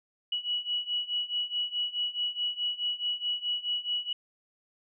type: beating tone pair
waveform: sine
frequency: 2929 / 2933.7 Hz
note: F#7 / F#7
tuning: -18 / -15 cents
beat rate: 4.7 Hz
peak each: -33 / -31 dBFS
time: 0.32-4.13 s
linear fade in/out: 5 ms
effects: none